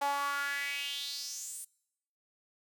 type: tone with high-pass filter sweep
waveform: sawtooth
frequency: 282.5 Hz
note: C#4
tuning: 33 cents sharp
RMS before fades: -36 dBFS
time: 0.01-1.65 s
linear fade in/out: 10 ms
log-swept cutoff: 770 to 9600 Hz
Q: 4.8
effects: noise-tail reverb RT60 0.8 s tail -24 dB re dry